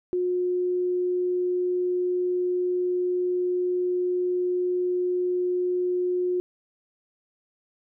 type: tone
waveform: sine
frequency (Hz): 360.2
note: F#4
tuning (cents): -46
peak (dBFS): -22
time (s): 0.13-6.4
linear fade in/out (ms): 0
effects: none